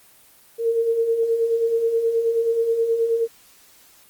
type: beating tone pair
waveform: sine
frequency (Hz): 450.8 / 460.2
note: A4 / A#4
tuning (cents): +42 / -22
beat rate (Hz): 9.4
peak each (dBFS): -27 / -18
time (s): 0.58-3.28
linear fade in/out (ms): 50
effects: white hiss -52 dBFS RMS until 4.09 s + Opus 24 kbps